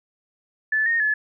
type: tone with pitch steps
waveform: sine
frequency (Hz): 1741 / 1847 / 1717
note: A6 / A#6 / A6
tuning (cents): -19 / -16 / -43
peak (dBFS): -18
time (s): 0.72-1.14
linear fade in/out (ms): 5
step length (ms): 140
effects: none